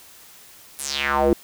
square tone with band-pass filter sweep, 70 Hz, C#2, 18 cents sharp, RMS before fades -21 dBFS, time 0.79-1.33 s, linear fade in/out 0 ms, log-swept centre 11000 to 340 Hz, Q 3.9, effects white hiss -47 dBFS RMS until 1.43 s

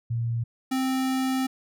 sine / square tone pair in turn, 116.6 / 261.8 Hz, A#2 / C4, +1 / +1 cents, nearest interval octave + major second, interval 1400 cents, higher second, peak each -24 dBFS, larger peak neither, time 0.1-0.44 / 0.71-1.47 s, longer second, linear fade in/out 10 ms, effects none

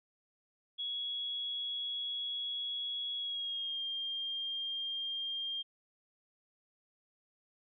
sine tone with pitch glide, 3344 to 3204 Hz, G#7 to G7, +11 to +37 cents, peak -35 dBFS, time 0.78-5.63 s, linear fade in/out 20 ms, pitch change -74 cents, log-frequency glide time 3.17-3.82 s, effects none

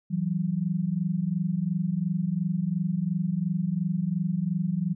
sine tone pair together, 164.4 / 187.25 Hz, E3 / F#3, -4 / +21 cents, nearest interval major second, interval 225 cents, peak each -27 dBFS, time 0.1-4.95 s, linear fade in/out 20 ms, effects none

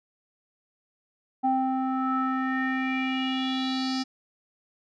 square tone with low-pass filter sweep, 261.6 Hz, C4, in tune, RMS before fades -27 dBFS, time 1.43-4.04 s, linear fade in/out 20 ms, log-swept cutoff 780 to 5100 Hz, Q 5.5, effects none

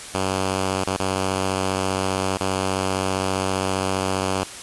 5% pulse tone with dropouts, 95.1 Hz, F#2, 48 cents sharp, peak -10 dBFS, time 0.14-4.44 s, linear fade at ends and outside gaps 5 ms, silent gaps 0.84-0.868 / 0.967-0.998 / 2.373-2.403 s, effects white hiss -36 dBFS RMS until 4.62 s + resampled to 24000 Hz

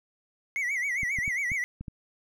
triangle tone with vibrato, 2093 Hz, C7, in tune, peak -25 dBFS, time 0.56-1.64 s, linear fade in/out 0 ms, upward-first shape sine, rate 7.4 Hz, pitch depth 150 cents each way
clicks, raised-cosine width 5 ms, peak -25 dBFS, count 6, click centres 1.032 / 1.187 / 1.279 / 1.518 / 1.81 / 1.882 s
effects none

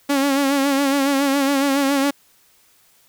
sawtooth tone with vibrato, 277.2 Hz, C#4, in tune, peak -12 dBFS, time 0.09-2.11 s, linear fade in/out 10 ms, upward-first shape sine, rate 7.2 Hz, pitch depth 53 cents each way, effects white hiss -56 dBFS RMS until 3.08 s

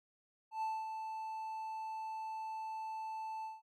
triangle tone with ADSR envelope, 880 Hz, A5, in tune, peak -32 dBFS, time 0.51-3.62 s, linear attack 110 ms, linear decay 230 ms, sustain -6 dB, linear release 180 ms, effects AAC 64 kbps

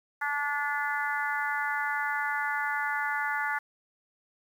harmonic tone, 289.6 Hz, D4, 24 cents flat, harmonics 3 / 4 / 5 / 6 / 7, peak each -33 / -37 / -32 / -33 / -37 dBFS, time 0.21-3.59 s, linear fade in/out 10 ms, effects 9-bit

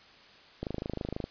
click train, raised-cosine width 2 ms, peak -20 dBFS, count 17, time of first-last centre 0.63-1.241 s, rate 26.2 Hz, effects white hiss -55 dBFS RMS until 1.3 s + resampled to 11025 Hz

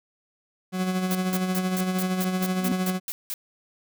40% pulse tone with tremolo, 185 Hz, F#3, in tune, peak -21 dBFS, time 0.72-3 s, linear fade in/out 50 ms, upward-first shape sine, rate 13 Hz, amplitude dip 45%
blue noise bursts, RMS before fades -31 dBFS, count 11, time 1.11-3.339 s, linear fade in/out 0 ms, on 39 ms, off 180 ms
sine tone with exponential growth, 246.9 Hz, B3, in tune, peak -21 dBFS, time 2.5-2.72 s, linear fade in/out 0 ms, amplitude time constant 47 ms
effects none

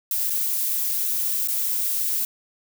violet noise with dropouts, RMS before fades -24 dBFS, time 0.11-2.25 s, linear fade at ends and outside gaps 2 ms, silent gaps 0.299-0.303 / 1.475-1.484 s, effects none

